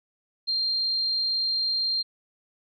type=tone; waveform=sine; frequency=4186 Hz; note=C8; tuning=in tune; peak=-23 dBFS; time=0.47-2.03 s; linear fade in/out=20 ms; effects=none